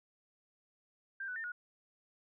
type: tone with pitch steps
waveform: sine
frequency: 1582 / 1491 / 1802 / 1450 Hz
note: G6 / F#6 / A6 / F#6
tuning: +15 / +13 / +41 / -35 cents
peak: -38 dBFS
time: 1.2-1.52 s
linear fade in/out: 5 ms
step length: 80 ms
effects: none